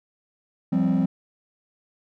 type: chord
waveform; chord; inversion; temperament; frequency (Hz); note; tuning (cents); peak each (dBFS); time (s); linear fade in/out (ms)
triangle; F suspended second; none; equal; 174.61 / 196 / 261.6; F3 / G3 / C4; 0 / 0 / 0; -20; 0.72-1.06; 10
effects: tanh soft clip ceiling -13 dBFS